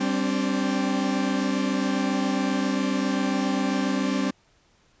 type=chord; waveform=40% pulse; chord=G suspended fourth; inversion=none; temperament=equal with one note detuned; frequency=196 / 261.6 / 289 Hz; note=G3 / C4 / D4; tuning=0 / 0 / -28 cents; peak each=-26 / -25 / -28 dBFS; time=0-4.31 s; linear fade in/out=10 ms; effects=pink hiss -62 dBFS RMS until 5 s + resampled to 16000 Hz